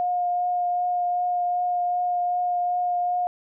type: tone with vibrato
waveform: sine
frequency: 713 Hz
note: F5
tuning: 36 cents sharp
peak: -21 dBFS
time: 0-3.27 s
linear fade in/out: 0 ms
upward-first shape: triangle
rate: 2.6 Hz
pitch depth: 12 cents each way
effects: none